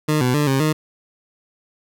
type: tone with pitch steps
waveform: 20% pulse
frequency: 152.8 / 125.4 / 148.1 / 134.7 / 154.6 Hz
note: D#3 / B2 / D3 / C#3 / D#3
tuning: -31 / +27 / +15 / -49 / -11 cents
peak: -11 dBFS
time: 0.08-0.73 s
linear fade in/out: 10 ms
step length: 130 ms
effects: none